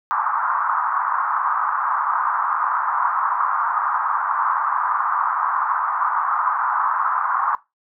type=band-pass noise; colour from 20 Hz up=white; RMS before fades=-21 dBFS; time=0.11-7.55 s; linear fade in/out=0 ms; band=920 to 1300 Hz; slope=48 dB/octave; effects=noise-tail reverb RT60 0.2 s tail -18 dB re dry